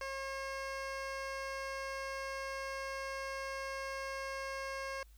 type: tone with low-pass filter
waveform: 15% pulse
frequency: 540 Hz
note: C#5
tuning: 45 cents flat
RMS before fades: -41 dBFS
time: 0.01-5.03 s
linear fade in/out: 2 ms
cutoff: 6500 Hz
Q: 0.78
effects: added 53 Hz sine -56 dBFS peak until 5.17 s + white hiss -70 dBFS RMS until 5.17 s